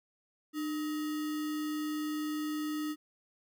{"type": "tone with sample-and-hold", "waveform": "sine", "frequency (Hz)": 303.2, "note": "D#4", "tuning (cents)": -45, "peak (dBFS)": -32, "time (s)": [0.53, 2.96], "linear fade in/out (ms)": 50, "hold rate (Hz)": 1575, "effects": []}